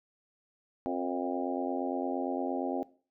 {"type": "harmonic tone with a mistuned harmonic", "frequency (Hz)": 88.7, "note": "F2", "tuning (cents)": 27, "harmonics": [3, 4, 5, 6, 7, 8, 9], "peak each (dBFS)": [-34, -37, -40, -40, -39, -40, -39], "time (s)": [0.86, 2.83], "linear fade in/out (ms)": 0, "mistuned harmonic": 5, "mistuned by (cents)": 33, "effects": ["noise-tail reverb RT60 0.4 s tail -19 dB re dry"]}